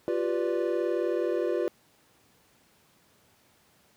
triangle chord, G dominant seventh, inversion third, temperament equal with one note detuned, 349.2 / 388.6 / 493.9 / 587.3 Hz, F4 / G4 / B4 / D5, 0 / -15 / 0 / 0 cents, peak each -27 / -30 / -29 / -31 dBFS, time 0.08-1.68 s, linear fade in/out 0 ms, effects pink hiss -63 dBFS RMS until 3.96 s + high-pass 100 Hz 12 dB/octave

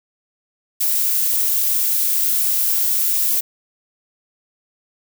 violet noise, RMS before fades -18 dBFS, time 0.8-3.41 s, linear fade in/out 10 ms, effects none

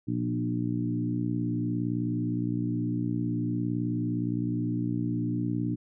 harmonic tone with a mistuned harmonic, 59.5 Hz, A#1, 36 cents sharp, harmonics 2 / 3 / 4 / 5 / 6, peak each -31 / -34 / -33 / -31 / -43 dBFS, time 0.07-5.76 s, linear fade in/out 20 ms, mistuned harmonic 3, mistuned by -16 cents, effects none

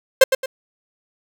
45% pulse tone with echo, 527 Hz, C5, 12 cents sharp, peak -5 dBFS, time 0.21-0.24 s, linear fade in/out 5 ms, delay 110 ms, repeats 2, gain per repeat -9 dB, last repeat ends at 0.46 s, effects none

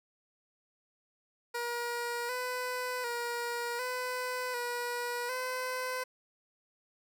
15% pulse tone with pitch steps, 476.5 / 501 / 475.6 / 503 / 483.4 / 510 Hz, A#4 / B4 / A#4 / B4 / B4 / C5, +38 / +25 / +35 / +32 / -37 / -44 cents, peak -27 dBFS, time 1.54-6.04 s, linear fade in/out 10 ms, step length 750 ms, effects none

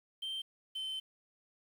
sine tone pair in turn, 3136 / 3079 Hz, G7 / G7, 0 / -32 cents, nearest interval unison, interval 32 cents, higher first, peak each -34 / -34 dBFS, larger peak neither, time 0.22-0.42 / 0.75-1 s, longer second, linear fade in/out 10 ms, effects tanh soft clip ceiling -35 dBFS + 10-bit

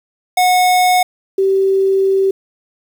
square / sine tone pair in turn, 730 / 386.7 Hz, F#5 / G4, -24 / -24 cents, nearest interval major seventh, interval 1100 cents, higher first, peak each -10 dBFS, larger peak neither, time 0.37-1.03 / 1.38-2.31 s, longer second, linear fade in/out 5 ms, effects 7-bit

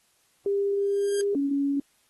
sine tone with pitch glide, 399.8 to 403 Hz, G4 to G4, +34 to +48 cents, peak -22 dBFS, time 0.46-1.35 s, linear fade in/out 2 ms, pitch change +14 cents, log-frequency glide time 0.92-1.12 s
5% pulse tone with exponential growth, 1605 Hz, G6, 40 cents sharp, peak -21 dBFS, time 0.75-1.21 s, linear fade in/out 0 ms, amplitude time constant 100 ms
sine tone, 280.3 Hz, C#4, 19 cents sharp, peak -22 dBFS, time 1.35-1.8 s, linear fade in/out 5 ms
effects white hiss -66 dBFS RMS until 2.09 s + AAC 32 kbps

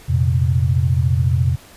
sine chord, F suspended fourth, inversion none, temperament equal, 87.31 / 116.54 / 130.81 Hz, F2 / Bb2 / C3, 0 / 0 / 0 cents, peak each -17 / -20 / -17 dBFS, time 0.08-1.56 s, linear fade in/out 20 ms, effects pink hiss -44 dBFS RMS until 1.76 s + resampled to 32000 Hz

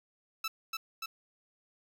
15% pulse tone with echo, 1318.5 Hz, E6, in tune, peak -26 dBFS, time 0.44-0.48 s, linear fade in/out 5 ms, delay 290 ms, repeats 2, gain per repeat -2 dB, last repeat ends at 1.06 s, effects none

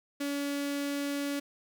sawtooth tone with notch filter, 283.9 Hz, C#4, 41 cents sharp, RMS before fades -33 dBFS, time 0.2-1.4 s, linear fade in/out 10 ms, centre 920 Hz, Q 1.6, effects none

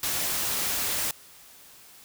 white noise, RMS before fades -28 dBFS, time 0.03-1.11 s, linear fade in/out 2 ms, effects white hiss -51 dBFS RMS until 2.04 s

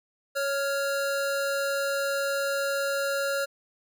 square tone pair together, 555 / 1396.9 Hz, C#5 / F6, +2 / 0 cents, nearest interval octave + major third, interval 1598 cents, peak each -28 / -31 dBFS, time 0.35-3.46 s, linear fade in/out 20 ms, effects none

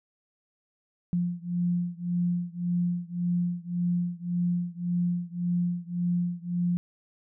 sine beating tone pair, 174.61 / 176.41 Hz, F3 / F3, 0 / +18 cents, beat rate 1.8 Hz, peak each -28 / -29 dBFS, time 1.13-6.77 s, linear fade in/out 0 ms, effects none

